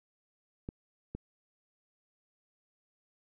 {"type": "clicks", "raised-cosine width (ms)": 3, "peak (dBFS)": -25, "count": 2, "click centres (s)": [0.689, 1.15], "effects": []}